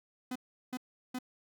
45% pulse tone bursts, 252.5 Hz, B3, 39 cents sharp, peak -35 dBFS, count 3, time 0.31-1.188 s, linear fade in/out 5 ms, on 46 ms, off 370 ms, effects none

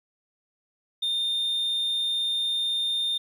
sine tone, 3629 Hz, A#7, 47 cents flat, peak -21 dBFS, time 1.02-3.18 s, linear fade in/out 10 ms, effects tanh soft clip ceiling -23 dBFS + 10-bit

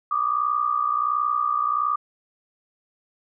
sine tone pair together, 1164 / 1225.4 Hz, D6 / D#6, -16 / -27 cents, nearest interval minor second, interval 89 cents, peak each -23 / -23 dBFS, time 0.11-1.96 s, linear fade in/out 5 ms, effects none

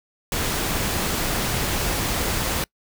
pink noise, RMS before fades -24 dBFS, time 0.32-2.64 s, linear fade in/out 2 ms, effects noise-tail reverb RT60 0.1 s tail -25 dB re dry

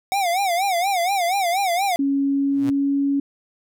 square tone with vibrato, 740 Hz, F#5, in tune, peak -19 dBFS, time 0.12-1.96 s, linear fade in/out 0 ms, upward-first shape sine, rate 4.2 Hz, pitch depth 150 cents each way
sine tone with pitch glide, 277.2 to 279.5 Hz, C#4 to C#4, 0 to +14 cents, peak -17 dBFS, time 1.99-3.2 s, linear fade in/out 5 ms, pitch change +14 cents, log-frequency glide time 2.24-2.97 s
sawtooth tone with exponential growth, 124.8 Hz, B2, 19 cents sharp, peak -23 dBFS, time 2.47-2.7 s, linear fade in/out 5 ms, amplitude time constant 48 ms
effects none

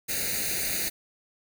white noise with comb filter, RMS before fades -29 dBFS, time 0.08-0.9 s, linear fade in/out 20 ms, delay 0.46 ms, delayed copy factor +0.95, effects none

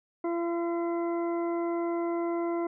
harmonic tone, 340.2 Hz, F4, 45 cents flat, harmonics 1 / 2 / 3 / 4 / 6, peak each -28 / -35 / -39 / -45 / -48 dBFS, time 0.24-2.67 s, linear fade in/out 5 ms, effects none

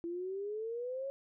sine exponential sweep, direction up, 334.9 to 554 Hz, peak -36 dBFS, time 0.04-1.1 s, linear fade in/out 0 ms, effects none

